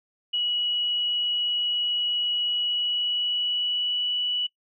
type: tone with pitch glide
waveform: sine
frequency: 2923 to 2952 Hz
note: F#7 to F#7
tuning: -22 to -5 cents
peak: -23 dBFS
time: 0.33-4.47 s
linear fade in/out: 10 ms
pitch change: +17 cents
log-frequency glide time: 2.44-4.13 s
effects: noise-tail reverb RT60 0.1 s tail -21 dB re dry